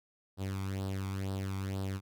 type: tone with flanger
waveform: sawtooth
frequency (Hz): 96.6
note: G2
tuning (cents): -25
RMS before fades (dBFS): -36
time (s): 0.37-2.01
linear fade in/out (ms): 50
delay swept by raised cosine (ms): 0.22 to 0.89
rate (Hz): 2.1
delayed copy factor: +0.7
effects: none